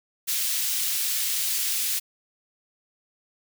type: high-pass noise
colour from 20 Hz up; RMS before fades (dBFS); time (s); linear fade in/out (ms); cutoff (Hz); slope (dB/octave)
white; -26; 0.27-2; 20; 2600; 12
effects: none